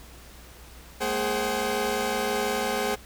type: tone cluster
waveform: sawtooth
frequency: 207.3 / 233.2 / 416.4 / 527 / 761 Hz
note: G#3 / A#3 / G#4 / C5 / F#5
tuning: -3 / +1 / +5 / +12 / +48 cents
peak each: -33 / -31 / -25 / -27 / -27 dBFS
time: 1-2.96 s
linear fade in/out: 20 ms
effects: added 60 Hz sine -48 dBFS peak until 3.05 s + pink hiss -49 dBFS RMS until 3.05 s